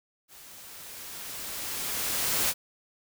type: noise with level ramp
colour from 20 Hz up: white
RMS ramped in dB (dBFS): -50 to -25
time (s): 0.28-2.54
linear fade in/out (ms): 50
effects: none